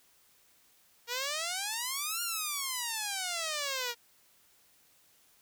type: exponential two-way sweep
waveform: 5% pulse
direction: up then down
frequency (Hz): 466.2 to 1423 to 466.2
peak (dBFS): -21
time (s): 1.07-3.95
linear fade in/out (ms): 50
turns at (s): 2.22
effects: white hiss -65 dBFS RMS until 5.41 s